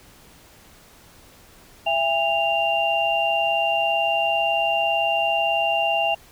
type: tone cluster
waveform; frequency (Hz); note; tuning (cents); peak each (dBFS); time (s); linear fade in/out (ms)
sine; 670 / 808 / 2783; E5 / G#5 / F7; +28 / -48 / -7; -23; 1.86-6.15; 10
effects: pink hiss -50 dBFS RMS until 6.31 s